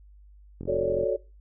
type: click train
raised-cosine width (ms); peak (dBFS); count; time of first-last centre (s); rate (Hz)
3; -23; 20; 0.61-1.034; 44.8
type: chord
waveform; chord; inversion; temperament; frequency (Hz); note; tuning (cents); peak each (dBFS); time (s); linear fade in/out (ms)
sine; D major seventh; first; equal; 370 / 440 / 554.4 / 587.3; F#4 / A4 / C#5 / D5; 0 / 0 / 0 / 0; -29 / -28 / -27 / -30; 0.67-1.17; 20
effects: noise-tail reverb RT60 0.3 s tail -21 dB re dry + added 50 Hz sine -49 dBFS peak until 1.4 s